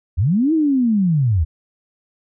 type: linear two-way sweep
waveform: sine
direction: up then down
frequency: 70.6 to 328.3 to 70.6 Hz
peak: -13 dBFS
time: 0.17-1.45 s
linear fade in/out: 20 ms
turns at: 0.53 s
effects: none